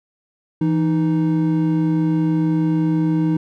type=tone pair together; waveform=triangle; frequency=164.81 / 311.1 Hz; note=E3 / D#4; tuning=0 / 0 cents; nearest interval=major seventh; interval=1100 cents; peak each=-16 dBFS; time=0.61-3.37 s; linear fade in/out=5 ms; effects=none